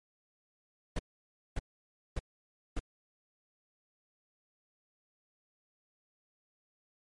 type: noise bursts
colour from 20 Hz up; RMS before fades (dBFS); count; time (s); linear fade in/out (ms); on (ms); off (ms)
brown; -32; 4; 0.96-2.794; 5; 31; 570
effects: MP3 48 kbps